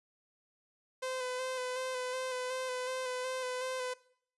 sawtooth tone with vibrato, 510 Hz, C5, 44 cents flat, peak -31 dBFS, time 1.02-3.94 s, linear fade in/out 10 ms, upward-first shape square, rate 2.7 Hz, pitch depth 21 cents each way, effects noise-tail reverb RT60 0.6 s tail -20 dB re dry + resampled to 24000 Hz

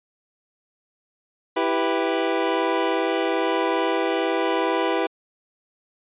25% pulse chord, E minor, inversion none, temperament equal, 329.6 / 392 / 493.9 Hz, E4 / G4 / B4, 0 / 0 / 0 cents, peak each -21 dBFS, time 1.56-5.07 s, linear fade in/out 10 ms, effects resampled to 8000 Hz

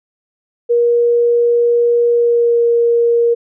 sine tone with pitch glide, 474.8 to 469.9 Hz, A#4 to A#4, +32 to +14 cents, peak -9 dBFS, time 0.69-3.35 s, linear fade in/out 20 ms, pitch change -18 cents, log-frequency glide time 2.09-2.65 s, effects none

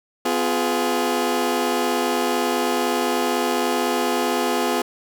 20% pulse chord, F diminished, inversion second, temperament just, 251.4 / 349.2 / 419.1 Hz, Cb4 / F4 / Ab4, +31 / 0 / +16 cents, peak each -19 dBFS, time 0.25-4.82 s, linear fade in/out 5 ms, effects none

